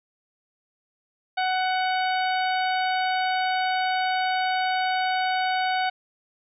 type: harmonic tone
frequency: 745 Hz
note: F#5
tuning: 12 cents sharp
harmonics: 1 / 2 / 3 / 4 / 5 / 6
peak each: -23 / -29 / -33 / -35 / -37 / -39 dBFS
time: 1.37-5.9 s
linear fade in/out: 10 ms
effects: none